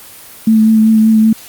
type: tone with vibrato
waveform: sine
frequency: 220 Hz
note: A3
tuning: in tune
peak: -5 dBFS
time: 0.47-1.33 s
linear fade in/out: 5 ms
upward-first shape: triangle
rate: 5.2 Hz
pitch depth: 21 cents each way
effects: white hiss -35 dBFS RMS until 1.48 s + Opus 24 kbps